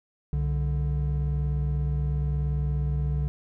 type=tone pair together; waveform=triangle; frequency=64.9 / 145.81 Hz; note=C2 / D3; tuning=-13 / -12 cents; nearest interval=octave + major second; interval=1401 cents; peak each=-24 / -25 dBFS; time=0.33-3.28 s; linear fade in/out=0 ms; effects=none